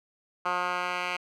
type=tone with band-pass filter sweep; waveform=10% pulse; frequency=179 Hz; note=F3; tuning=43 cents sharp; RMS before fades=-30 dBFS; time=0.45-1.17 s; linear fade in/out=10 ms; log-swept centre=1300 to 2100 Hz; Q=2.4; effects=none